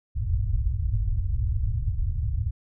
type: low-pass noise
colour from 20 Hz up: white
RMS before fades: -25 dBFS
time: 0.15-2.51 s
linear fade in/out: 20 ms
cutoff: 110 Hz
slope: 48 dB/octave
effects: none